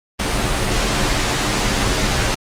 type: noise with comb filter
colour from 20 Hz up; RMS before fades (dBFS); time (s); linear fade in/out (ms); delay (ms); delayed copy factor
pink; -18; 0.19-2.35; 10; 12; -0.65
effects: low-pass 8000 Hz 12 dB/octave + Opus 32 kbps